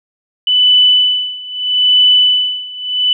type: tone with tremolo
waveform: sine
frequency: 2991 Hz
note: F#7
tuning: 18 cents sharp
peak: -5 dBFS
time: 0.47-3.13 s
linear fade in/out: 2 ms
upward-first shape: sine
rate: 0.78 Hz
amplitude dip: 90%
effects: none